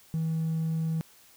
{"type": "tone", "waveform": "triangle", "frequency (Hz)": 161.2, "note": "E3", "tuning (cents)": -38, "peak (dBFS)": -23, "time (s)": [0.14, 1.01], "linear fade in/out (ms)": 0, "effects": ["tanh soft clip ceiling -22 dBFS", "white hiss -57 dBFS RMS until 1.36 s"]}